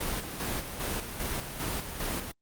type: noise with tremolo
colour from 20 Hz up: pink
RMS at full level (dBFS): -32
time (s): 0-2.32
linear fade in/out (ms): 10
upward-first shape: square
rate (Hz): 2.5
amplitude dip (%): 50
effects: Opus 32 kbps